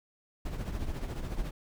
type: noise with tremolo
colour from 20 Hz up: brown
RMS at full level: -32 dBFS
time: 0.45-1.51 s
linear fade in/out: 5 ms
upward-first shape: triangle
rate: 14 Hz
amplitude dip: 65%
effects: none